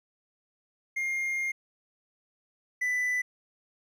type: tone pair in turn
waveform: triangle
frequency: 2123 / 1990.6 Hz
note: C7 / B6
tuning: +25 / +13 cents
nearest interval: minor second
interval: 112 cents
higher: first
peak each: -26 / -24 dBFS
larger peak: second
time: 0.96-1.52 / 2.81-3.22 s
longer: first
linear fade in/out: 10 ms
effects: none